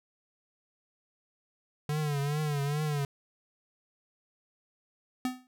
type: tone with vibrato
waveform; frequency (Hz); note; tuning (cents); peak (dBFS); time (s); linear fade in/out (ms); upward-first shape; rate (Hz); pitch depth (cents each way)
square; 146.83; D3; 0; -29; 1.89-3.05; 2; triangle; 2.4; 96
type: tone with exponential decay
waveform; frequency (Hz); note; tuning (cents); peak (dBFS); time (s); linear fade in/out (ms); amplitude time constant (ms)
square; 253.4; B3; +45; -26; 5.25-5.47; 1; 46
effects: none